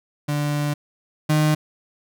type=tone pair in turn; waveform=35% pulse; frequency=146.83 / 153 Hz; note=D3 / D#3; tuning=0 / -29 cents; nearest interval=minor second; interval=71 cents; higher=second; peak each=-19 / -14 dBFS; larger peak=second; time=0.28-0.74 / 1.29-1.55 s; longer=first; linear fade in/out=10 ms; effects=none